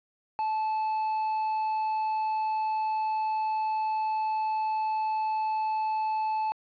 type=tone; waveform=triangle; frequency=870 Hz; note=A5; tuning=20 cents flat; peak=-24 dBFS; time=0.39-6.52 s; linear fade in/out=0 ms; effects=resampled to 11025 Hz + 10-bit